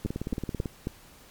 two click trains, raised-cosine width 3 ms, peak -18 / -16 dBFS, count 12 / 4, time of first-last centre 0.05-0.658 / 0.06-0.871 s, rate 18.1 / 3.7 Hz, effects pink hiss -53 dBFS RMS until 1.3 s + MP3 96 kbps

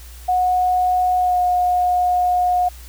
sine tone with pitch glide, 730 to 720.8 Hz, F#5 to F#5, -24 to -45 cents, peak -14 dBFS, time 0.28-2.69 s, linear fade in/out 10 ms, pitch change -21 cents, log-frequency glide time 1.18-1.39 s, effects added 60 Hz sine -36 dBFS peak until 2.88 s + white hiss -44 dBFS RMS until 2.88 s

